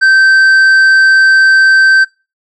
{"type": "tone with tanh clipping", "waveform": "sine", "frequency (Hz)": 1554, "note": "G6", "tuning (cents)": -16, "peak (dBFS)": -5, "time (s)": [0.01, 2.05], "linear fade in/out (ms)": 20, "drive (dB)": 6, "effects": ["noise-tail reverb RT60 0.3 s tail -25 dB re dry"]}